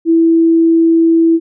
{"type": "tone", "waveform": "sine", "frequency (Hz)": 329.6, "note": "E4", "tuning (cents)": 0, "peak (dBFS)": -6, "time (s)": [0.05, 1.4], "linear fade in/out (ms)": 50, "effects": []}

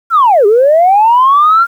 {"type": "linear two-way sweep", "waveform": "sine", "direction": "down then up", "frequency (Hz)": [1408, 392, 1408], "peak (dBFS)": -3, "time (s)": [0.1, 1.67], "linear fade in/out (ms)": 50, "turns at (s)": 0.46, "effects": ["tanh soft clip ceiling 0 dBFS", "7-bit"]}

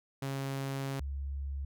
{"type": "tone pair in turn", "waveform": ["sawtooth", "sine"], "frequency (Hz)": [136.4, 69.33], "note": ["C#3", "C#2"], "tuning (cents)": [-28, 1], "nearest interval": "octave", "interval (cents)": 1171, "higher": "first", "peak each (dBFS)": [-30, -34], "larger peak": "first", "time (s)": [[0.22, 1], [1, 1.65]], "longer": "first", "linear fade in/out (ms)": 5, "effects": []}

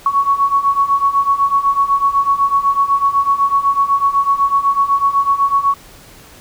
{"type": "beating tone pair", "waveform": "sine", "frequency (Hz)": [1108.7, 1116.7], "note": ["C#6", "C#6"], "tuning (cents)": [0, 12], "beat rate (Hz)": 8, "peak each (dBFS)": [-16, -13], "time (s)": [0.06, 5.74], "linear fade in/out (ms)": 2, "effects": ["pink hiss -41 dBFS RMS until 6.4 s"]}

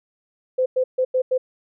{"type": "tone bursts at uneven times", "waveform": "sine", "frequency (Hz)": 513, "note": "C5", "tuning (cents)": -34, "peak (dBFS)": -16, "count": 5, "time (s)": [[0.58, 0.66], [0.76, 0.84], [0.98, 1.05], [1.14, 1.22], [1.31, 1.38]], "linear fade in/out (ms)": 10, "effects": []}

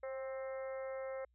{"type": "harmonic tone with a mistuned harmonic", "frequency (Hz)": 263.1, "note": "C4", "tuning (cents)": 10, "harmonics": [2, 3, 4, 5, 6, 7, 8], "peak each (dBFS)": [-40, -54, -56, -54, -61, -58, -57], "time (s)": [0.03, 1.25], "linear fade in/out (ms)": 5, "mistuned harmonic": 2, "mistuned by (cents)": 19, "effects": ["added 60 Hz sine -70 dBFS peak until 1.34 s"]}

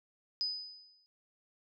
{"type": "tone with exponential decay", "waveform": "sine", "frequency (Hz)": 4995, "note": "D#8", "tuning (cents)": 6, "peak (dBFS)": -29, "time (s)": [0.41, 1.06], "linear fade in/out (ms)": 0, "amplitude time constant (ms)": 140, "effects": []}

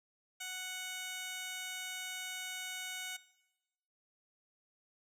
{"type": "tone with band-pass filter", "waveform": "15% pulse", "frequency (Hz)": 740, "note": "F#5", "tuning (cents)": 0, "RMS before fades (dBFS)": -43, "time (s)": [0.4, 3.17], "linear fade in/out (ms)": 10, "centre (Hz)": 6300, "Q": 0.64, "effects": ["noise-tail reverb RT60 1.0 s tail -19 dB re dry"]}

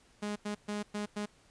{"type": "tone bursts at uneven times", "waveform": "sawtooth", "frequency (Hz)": 207.7, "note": "G#3", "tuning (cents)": 0, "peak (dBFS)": -30, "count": 5, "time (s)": [[0.22, 0.36], [0.45, 0.55], [0.68, 0.83], [0.94, 1.06], [1.16, 1.26]], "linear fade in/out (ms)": 10, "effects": ["pink hiss -64 dBFS RMS until 1.5 s", "resampled to 22050 Hz"]}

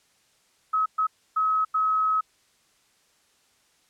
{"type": "tone bursts at uneven times", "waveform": "sine", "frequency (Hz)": 1280, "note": "D#6", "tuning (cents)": 49, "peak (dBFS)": -20, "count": 4, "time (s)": [[0.73, 0.86], [0.98, 1.07], [1.36, 1.65], [1.74, 2.21]], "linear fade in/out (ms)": 10, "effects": ["white hiss -64 dBFS RMS until 3.89 s", "low-pass 9000 Hz 12 dB/octave"]}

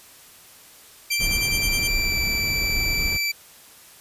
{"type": "tone with pitch glide", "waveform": "25% pulse", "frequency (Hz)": [2349, 2329], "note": ["D7", "D7"], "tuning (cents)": [0, -15], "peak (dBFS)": -18, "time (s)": [1.1, 3.32], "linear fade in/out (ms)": 10, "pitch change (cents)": -15, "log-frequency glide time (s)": [1.98, 2.18]}
{"type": "tone with tremolo", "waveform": "5% pulse", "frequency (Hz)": 3158, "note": "G7", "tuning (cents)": 12, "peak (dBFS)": -15, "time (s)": [1.11, 1.88], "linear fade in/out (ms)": 10, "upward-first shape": "sine", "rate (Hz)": 9.7, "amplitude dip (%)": 95}
{"type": "noise", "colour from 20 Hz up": "brown", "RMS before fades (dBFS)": -28, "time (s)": [1.19, 3.18], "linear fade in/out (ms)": 20}
{"effects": ["white hiss -48 dBFS RMS until 4 s", "resampled to 32000 Hz"]}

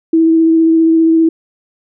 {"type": "tone with vibrato", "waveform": "sine", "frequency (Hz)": 325.4, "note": "E4", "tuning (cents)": -22, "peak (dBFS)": -6, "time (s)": [0.13, 1.29], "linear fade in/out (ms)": 5, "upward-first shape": "triangle", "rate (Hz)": 15, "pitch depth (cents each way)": 16, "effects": []}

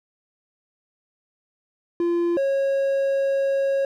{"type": "tone pair in turn", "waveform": "triangle", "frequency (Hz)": [343.9, 547.5], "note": ["F4", "C#5"], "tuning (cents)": [-27, -22], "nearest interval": "minor sixth", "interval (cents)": 805, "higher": "second", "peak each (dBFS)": -17, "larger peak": "neither", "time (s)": [[2, 2.37], [2.37, 3.85]], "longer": "second", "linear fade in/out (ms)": 2, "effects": []}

